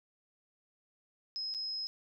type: tone with dropouts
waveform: sine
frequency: 5120 Hz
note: D#8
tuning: 49 cents sharp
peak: -35 dBFS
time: 1.36-1.87 s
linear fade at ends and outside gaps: 0 ms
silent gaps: 1.54-1.547 s
effects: none